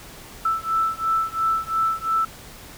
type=beating tone pair; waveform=sine; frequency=1320 / 1322.9 Hz; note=E6 / E6; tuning=+2 / +6 cents; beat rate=2.9 Hz; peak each=-23 dBFS; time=0.45-2.25 s; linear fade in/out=5 ms; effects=pink hiss -42 dBFS RMS until 2.77 s